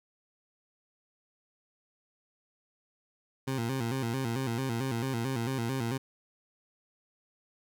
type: tone with vibrato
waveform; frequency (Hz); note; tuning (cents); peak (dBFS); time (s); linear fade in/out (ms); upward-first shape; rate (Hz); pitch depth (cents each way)
20% pulse; 124.4; B2; +13; -25; 3.47-5.98; 10; square; 4.5; 120
effects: none